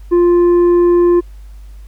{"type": "tone with tanh clipping", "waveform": "sine", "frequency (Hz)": 349.2, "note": "F4", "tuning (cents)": 0, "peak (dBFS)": -8, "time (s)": [0.11, 1.21], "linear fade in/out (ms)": 20, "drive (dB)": 5, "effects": ["added 50 Hz sine -31 dBFS peak until 1.87 s", "pink hiss -53 dBFS RMS until 1.87 s"]}